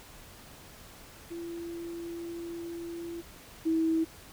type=tone pair in turn; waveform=sine; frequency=339 / 323.9 Hz; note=E4 / E4; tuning=+49 / -30 cents; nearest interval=minor second; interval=79 cents; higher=first; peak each=-36 / -24 dBFS; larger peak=second; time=1.3-3.22 / 3.65-4.05 s; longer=first; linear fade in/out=20 ms; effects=pink hiss -51 dBFS RMS until 4.32 s